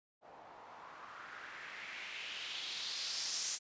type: noise with low-pass filter sweep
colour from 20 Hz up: blue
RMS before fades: -44 dBFS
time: 0.21-3.59 s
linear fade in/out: 50 ms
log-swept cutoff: 700 to 6600 Hz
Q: 2.6
effects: resampled to 16000 Hz